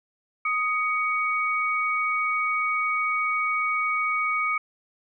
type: tone pair together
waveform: sine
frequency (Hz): 1248 / 2243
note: D#6 / C#7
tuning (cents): +5 / +20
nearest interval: minor seventh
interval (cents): 1015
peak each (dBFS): -25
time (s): 0.45-4.58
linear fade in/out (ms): 5
effects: none